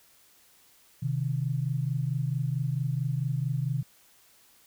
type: tone pair together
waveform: sine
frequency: 129.5 / 154 Hz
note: C3 / D#3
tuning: -17 / -17 cents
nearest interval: minor third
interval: 300 cents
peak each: -28 / -30 dBFS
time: 1.02-3.83 s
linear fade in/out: 10 ms
effects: white hiss -60 dBFS RMS until 4.66 s